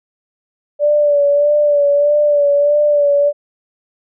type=tone with vibrato; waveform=sine; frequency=582 Hz; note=D5; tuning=16 cents flat; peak=-9 dBFS; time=0.79-3.33 s; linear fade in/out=50 ms; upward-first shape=sine; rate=1.6 Hz; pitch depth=34 cents each way; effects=none